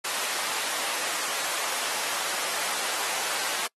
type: high-pass noise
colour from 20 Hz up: pink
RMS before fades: -30 dBFS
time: 0.04-3.67 s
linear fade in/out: 10 ms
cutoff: 750 Hz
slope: 12 dB/octave
effects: noise-tail reverb RT60 0.1 s tail -26 dB re dry + AAC 32 kbps